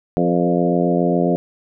harmonic tone with a mistuned harmonic, 87.31 Hz, F2, in tune, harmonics 2 / 3 / 4 / 5 / 6 / 7 / 8, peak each -19 / -21 / -22 / -23 / -24 / -24 / -25 dBFS, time 0.17-1.36 s, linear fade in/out 0 ms, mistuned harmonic 6, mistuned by -16 cents, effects none

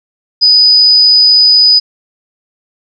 sine tone, 4978 Hz, D#8, in tune, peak -3 dBFS, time 0.41-1.8 s, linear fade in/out 20 ms, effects none

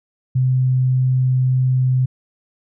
sine tone, 128.7 Hz, C3, 28 cents flat, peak -13 dBFS, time 0.35-2.06 s, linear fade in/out 10 ms, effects none

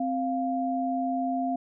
sine tone pair together, 261.6 / 698.4 Hz, C4 / F5, 0 / 0 cents, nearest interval octave + perfect fourth, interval 1700 cents, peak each -28 dBFS, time 0-1.56 s, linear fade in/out 5 ms, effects none

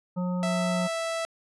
harmonic tone, 180 Hz, F#3, 47 cents flat, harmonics 1 / 3 / 5 / 7, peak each -26 / -36 / -40 / -43 dBFS, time 0.16-0.88 s, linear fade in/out 20 ms
sawtooth tone, 659.3 Hz, E5, in tune, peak -24 dBFS, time 0.43-1.25 s, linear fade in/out 0 ms
effects resampled to 24000 Hz

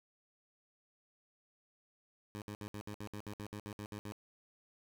15% pulse tone bursts, 103.83 Hz, G#2, in tune, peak -36 dBFS, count 14, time 2.35-4.121 s, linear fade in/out 0 ms, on 68 ms, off 63 ms, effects none

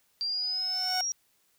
sine exponential sweep, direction up, 4699 to 5700 Hz, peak -28 dBFS, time 0.21-1.12 s, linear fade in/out 0 ms
sawtooth tone with exponential growth, 740 Hz, F#5, in tune, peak -24 dBFS, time 0.22-1.01 s, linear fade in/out 2 ms, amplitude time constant 170 ms
effects white hiss -69 dBFS RMS until 1.58 s

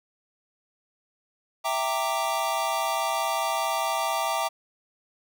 square chord, E half-diminished seventh, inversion none, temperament equal with one note detuned, 659.3 / 784 / 921.6 / 1174.7 Hz, E5 / G5 / Bb5 / D6, 0 / 0 / -20 / 0 cents, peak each -31 dBFS, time 1.64-4.49 s, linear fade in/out 20 ms, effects none

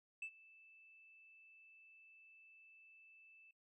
sine tone with ADSR envelope, 2637 Hz, E7, in tune, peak -39 dBFS, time 0.22-3.51 s, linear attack 4 ms, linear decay 73 ms, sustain -23 dB, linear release 3 ms, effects noise-tail reverb RT60 0.1 s tail -20 dB re dry + tanh soft clip ceiling -41 dBFS

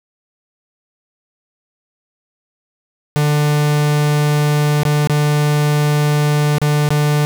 45% pulse tone with dropouts, 148.3 Hz, D3, 17 cents sharp, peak -12 dBFS, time 3.16-7.25 s, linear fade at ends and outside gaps 0 ms, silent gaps 4.833-4.852 / 5.073-5.097 / 6.583-6.616 / 6.889-6.905 s, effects 9-bit

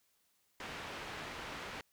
white low-pass noise, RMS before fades -45 dBFS, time 0.6-1.81 s, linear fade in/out 2 ms, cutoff 2300 Hz, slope 12 dB/octave, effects white hiss -75 dBFS RMS until 1.92 s

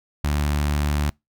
sawtooth tone with notch filter, 73.42 Hz, D2, in tune, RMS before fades -22 dBFS, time 0.24-1.1 s, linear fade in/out 0 ms, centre 460 Hz, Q 1.4, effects noise-tail reverb RT60 0.2 s tail -26 dB re dry

